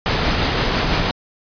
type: noise with tremolo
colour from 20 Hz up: pink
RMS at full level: -17 dBFS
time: 0.06-1.11 s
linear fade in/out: 0 ms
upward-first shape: sine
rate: 5.9 Hz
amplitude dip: 25%
effects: resampled to 11025 Hz